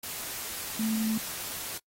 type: tone in noise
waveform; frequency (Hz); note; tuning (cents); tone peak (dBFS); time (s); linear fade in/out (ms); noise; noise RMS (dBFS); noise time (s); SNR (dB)
sine; 220; A3; 0; -26; 0.79-1.18; 5; white; -37; 0.03-1.78; +8
effects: noise-tail reverb RT60 0.1 s tail -24 dB re dry + AAC 48 kbps